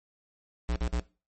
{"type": "tone bursts", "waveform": "square", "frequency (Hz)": 59.7, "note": "A#1", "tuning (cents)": 42, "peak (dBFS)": -27, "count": 3, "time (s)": [0.69, 0.996], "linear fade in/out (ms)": 0, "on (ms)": 68, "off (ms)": 51, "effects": ["noise-tail reverb RT60 0.3 s tail -19 dB re dry", "MP3 32 kbps"]}